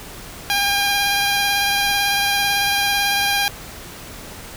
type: tone with vibrato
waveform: 10% pulse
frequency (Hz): 805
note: G5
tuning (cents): +46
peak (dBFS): -8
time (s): 0.5-3.48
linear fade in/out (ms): 0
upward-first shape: triangle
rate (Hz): 18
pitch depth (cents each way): 18
effects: pink hiss -36 dBFS RMS until 4.56 s